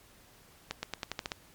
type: accelerating click train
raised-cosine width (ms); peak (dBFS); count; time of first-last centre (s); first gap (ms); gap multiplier
0.2; -16; 8; 0.71-1.318; 120; 0.89
effects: pink hiss -59 dBFS RMS until 1.54 s + MP3 96 kbps